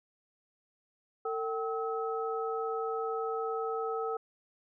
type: tone cluster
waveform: sine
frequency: 451.3 / 769 / 1288 Hz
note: A4 / G5 / E6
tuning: +44 / -33 / -41 cents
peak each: -33 / -38 / -37 dBFS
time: 1.25-4.17 s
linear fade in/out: 5 ms
effects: none